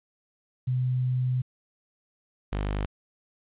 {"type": "tone pair in turn", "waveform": ["sine", "sawtooth"], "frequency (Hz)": [126.9, 50.36], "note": ["B2", "G1"], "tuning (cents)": [47, 47], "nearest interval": "octave + major third", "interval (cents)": 1600, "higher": "first", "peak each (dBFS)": -23, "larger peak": "neither", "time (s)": [[0.67, 1.42], [2.52, 2.86]], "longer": "first", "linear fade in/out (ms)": 10, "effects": ["resampled to 8000 Hz", "10-bit"]}